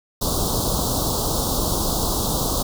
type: band-stop noise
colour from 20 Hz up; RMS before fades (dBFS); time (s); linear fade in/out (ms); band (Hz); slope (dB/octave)
pink; -22; 0.21-2.63; 10; 1200 to 3600; 48
effects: none